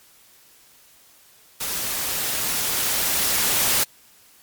white noise with level ramp, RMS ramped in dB -27 to -19 dBFS, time 1.6-3.84 s, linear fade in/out 10 ms, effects white hiss -53 dBFS RMS until 4.42 s + MP3 96 kbps

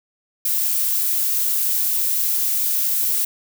violet noise, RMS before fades -20 dBFS, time 0.45-3.25 s, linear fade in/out 5 ms, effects none

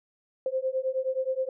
sine beating tone pair, 518 / 527.5 Hz, C5 / C5, -17 / +14 cents, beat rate 9.5 Hz, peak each -29 / -29 dBFS, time 0.46-1.49 s, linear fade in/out 2 ms, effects none

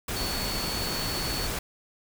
sine tone in noise, 4435 Hz, C#8, in tune, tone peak -33 dBFS, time 0.16-1.47 s, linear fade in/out 5 ms, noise pink, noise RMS -31 dBFS, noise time 0.08-1.59 s, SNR -5 dB, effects none

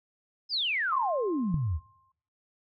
sine exponential sweep, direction down, 5250 to 69.3 Hz, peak -26 dBFS, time 0.49-1.8 s, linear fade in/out 50 ms
sine tone with exponential decay, 1058 Hz, C6, 19 cents sharp, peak -27 dBFS, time 0.92-2.12 s, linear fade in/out 5 ms, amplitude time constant 260 ms
click, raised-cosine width 5 ms, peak -20 dBFS, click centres 1.543 s
effects noise-tail reverb RT60 0.7 s tail -26 dB re dry

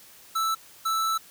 square tone pair in turn, 1318.5 / 1318.5 Hz, E6 / E6, 0 / 0 cents, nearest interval unison, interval 0 cents, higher neither, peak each -24 dBFS, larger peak neither, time 0.35-0.55 / 0.85-1.18 s, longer second, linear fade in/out 10 ms, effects white hiss -51 dBFS RMS until 1.3 s

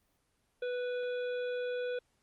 harmonic tone with a mistuned harmonic, 493.9 Hz, B4, in tune, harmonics 1 / 3 / 5 / 7 / 8, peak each -33 / -44 / -51 / -52 / -60 dBFS, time 0.62-1.99 s, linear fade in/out 5 ms, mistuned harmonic 7, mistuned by -25 cents, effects pink hiss -75 dBFS RMS until 2.22 s + Opus 24 kbps

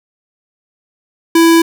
square tone, 331.4 Hz, E4, 9 cents sharp, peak -6 dBFS, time 1.35-1.62 s, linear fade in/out 5 ms, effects none

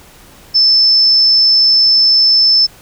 sine tone, 5274 Hz, E8, in tune, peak -6 dBFS, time 0.54-2.67 s, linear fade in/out 20 ms, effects pink hiss -41 dBFS RMS until 2.81 s

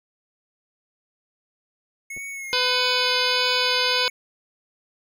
square tone with vibrato, 2177 Hz, C#7, 32 cents flat, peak -32 dBFS, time 2.1-4.1 s, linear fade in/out 5 ms, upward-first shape sine, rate 1.6 Hz, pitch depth 41 cents each way
clicks, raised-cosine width 2 ms, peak -32 dBFS, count 2, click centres 2.166 / 2.175 s
harmonic tone, 501 Hz, B4, 25 cents sharp, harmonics 1 / 2 / 3 / 5 / 6 / 7 / 8 / 9 / 10, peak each -28 / -28 / -28 / -28 / -28 / -28 / -28 / -28 / -28 dBFS, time 2.53-4.08 s, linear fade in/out 0 ms
effects none

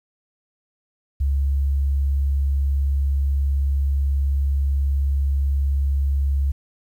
sine tone, 69.3 Hz, C#2, in tune, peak -17 dBFS, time 1.2-6.52 s, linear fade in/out 10 ms, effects 9-bit

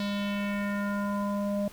square tone with low-pass filter sweep, 202.8 Hz, G#3, 41 cents flat, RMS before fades -30 dBFS, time 0-1.68 s, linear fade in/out 2 ms, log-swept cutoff 4200 to 610 Hz, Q 2.6, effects pink hiss -50 dBFS RMS until 1.72 s

